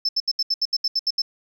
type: tone bursts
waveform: sine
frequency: 5274 Hz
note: E8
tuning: in tune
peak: -17 dBFS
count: 11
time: 0.05-1.219 s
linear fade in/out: 5 ms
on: 39 ms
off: 74 ms
effects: tanh soft clip ceiling -15 dBFS